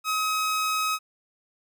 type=tone; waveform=sawtooth; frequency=1271 Hz; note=D#6; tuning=36 cents sharp; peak=-20 dBFS; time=0.04-0.99 s; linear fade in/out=50 ms; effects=none